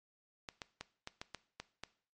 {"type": "clicks", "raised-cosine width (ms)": 0.2, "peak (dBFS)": -25, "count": 8, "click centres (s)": [0.488, 0.618, 0.81, 1.074, 1.215, 1.347, 1.6, 1.836], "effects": ["noise-tail reverb RT60 0.5 s tail -18 dB re dry", "MP3 48 kbps"]}